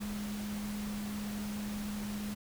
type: tone in noise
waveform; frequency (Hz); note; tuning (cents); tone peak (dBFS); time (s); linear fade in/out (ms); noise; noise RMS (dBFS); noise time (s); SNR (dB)
sine; 207.7; G#3; 0; -36; 0-2.35; 20; pink; -45; 0-2.35; +6
effects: none